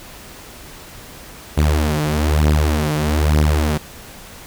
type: beating tone pair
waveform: sawtooth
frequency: 75.1 / 76.2 Hz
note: D2 / D#2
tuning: +39 / -36 cents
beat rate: 1.1 Hz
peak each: -13 dBFS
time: 1.57-3.78 s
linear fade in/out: 10 ms
effects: pink hiss -38 dBFS RMS until 4.46 s